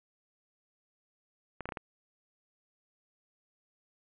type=clicks; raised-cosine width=0.5 ms; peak=-22 dBFS; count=5; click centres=1.607 / 1.656 / 1.69 / 1.722 / 1.772 s; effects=resampled to 8000 Hz + 8-bit